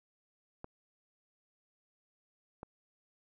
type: clicks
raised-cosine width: 1 ms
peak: -29 dBFS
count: 2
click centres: 0.644 / 2.631 s
effects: none